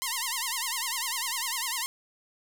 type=tone with vibrato; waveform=5% pulse; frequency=987.8 Hz; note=B5; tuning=in tune; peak=-17 dBFS; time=0.02-1.86 s; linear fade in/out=0 ms; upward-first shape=sine; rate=10 Hz; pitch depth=160 cents each way; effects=8-bit